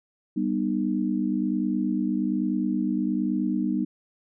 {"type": "chord", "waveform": "sine", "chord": "G augmented", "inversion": "none", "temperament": "just", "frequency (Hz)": [196, 245, 306.2], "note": ["G3", "B3", "D#4"], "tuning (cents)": [0, -14, -28], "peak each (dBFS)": -27, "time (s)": [0.36, 3.85], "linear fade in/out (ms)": 10, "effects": []}